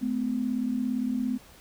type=tone pair together; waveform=sine; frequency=216.3 / 253.8 Hz; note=A3 / B3; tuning=-29 / +47 cents; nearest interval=minor third; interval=276 cents; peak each=-30 / -27 dBFS; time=0.01-1.38 s; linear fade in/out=20 ms; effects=pink hiss -53 dBFS RMS until 1.6 s